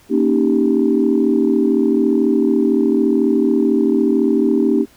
sine chord, Eb dominant seventh, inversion second, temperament equal, 233.1 / 277.2 / 311.1 / 392 Hz, Bb3 / Db4 / Eb4 / G4, 0 / 0 / 0 / 0 cents, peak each -17 dBFS, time 0.09-4.86 s, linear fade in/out 50 ms, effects tanh soft clip ceiling -3 dBFS + pink hiss -50 dBFS RMS until 4.96 s

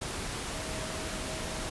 sine tone in noise, 635 Hz, D#5, 35 cents sharp, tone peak -44 dBFS, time 0.54-1.69 s, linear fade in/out 10 ms, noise pink, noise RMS -36 dBFS, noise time 0.01-1.7 s, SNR -11 dB, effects resampled to 24000 Hz

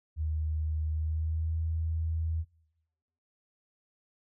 sine tone with pitch glide, 77.8 to 80.87 Hz, D#2 to E2, 0 to -33 cents, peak -28 dBFS, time 0.16-2.45 s, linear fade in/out 50 ms, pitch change +67 cents, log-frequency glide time 0.9-1.58 s, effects noise-tail reverb RT60 1.0 s tail -25 dB re dry

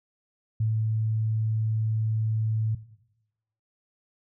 sine tone, 110 Hz, A2, in tune, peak -22 dBFS, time 0.6-2.75 s, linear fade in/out 5 ms, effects noise-tail reverb RT60 0.9 s tail -17 dB re dry

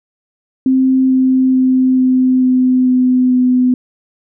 sine tone with pitch steps, 261.6 / 259.9 / 258.3 / 256.7 / 255 / 253.4 / 251.8 Hz, C4 / C4 / C4 / C4 / C4 / B3 / B3, 0 / -11 / -22 / -33 / -44 / +45 / +34 cents, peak -8 dBFS, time 0.66-3.74 s, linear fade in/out 2 ms, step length 440 ms, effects none

